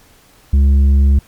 sine tone with tanh clipping, 69.3 Hz, C#2, in tune, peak -8 dBFS, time 0.53-1.19 s, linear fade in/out 5 ms, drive 6 dB, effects pink hiss -48 dBFS RMS until 1.27 s + MP3 96 kbps

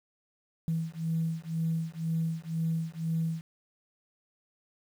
sine beating tone pair, 162 / 164 Hz, E3 / E3, -30 / -9 cents, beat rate 2 Hz, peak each -31 dBFS, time 0.68-3.41 s, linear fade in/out 0 ms, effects tanh soft clip ceiling -21 dBFS + 9-bit

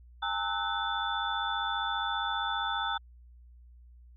sine tone cluster, 808 / 903 / 1302 / 1494 / 3509 Hz, G#5 / A5 / E6 / F#6 / A7, -48 / +45 / -22 / +16 / -5 cents, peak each -36 / -35 / -35 / -36 / -36 dBFS, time 0.22-2.98 s, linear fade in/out 10 ms, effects added 60 Hz sine -51 dBFS peak until 4.16 s

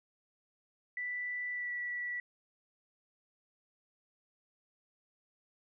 sine tone with pitch glide, 1975.5 to 1951.7 Hz, B6 to B6, 0 to -21 cents, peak -35 dBFS, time 0.97-2.2 s, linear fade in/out 2 ms, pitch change -21 cents, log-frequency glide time 1.51-1.72 s, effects none

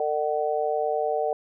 harmonic tone, 150.7 Hz, D3, 45 cents sharp, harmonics 3 / 4 / 5, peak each -27 / -27 / -27 dBFS, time 0-1.33 s, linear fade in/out 2 ms, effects none

